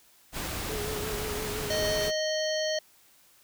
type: noise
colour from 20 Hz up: pink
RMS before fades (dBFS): -34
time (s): 0.32-2.12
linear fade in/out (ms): 50
type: tone with vibrato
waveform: triangle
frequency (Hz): 423.3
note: G#4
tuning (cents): +33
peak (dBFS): -33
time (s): 0.69-2.1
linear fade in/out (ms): 5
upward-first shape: sine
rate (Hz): 5.8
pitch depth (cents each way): 45
type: harmonic tone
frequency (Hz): 622.3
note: D#5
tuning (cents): 0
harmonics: 1 / 3 / 5 / 7 / 9 / 10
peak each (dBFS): -28 / -36 / -37 / -35 / -41 / -42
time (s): 1.7-2.79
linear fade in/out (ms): 5
effects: white hiss -60 dBFS RMS until 3.43 s